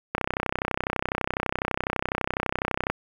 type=click train; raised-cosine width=0.5 ms; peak=-9 dBFS; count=89; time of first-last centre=0.15-2.9 s; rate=32 Hz; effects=7-bit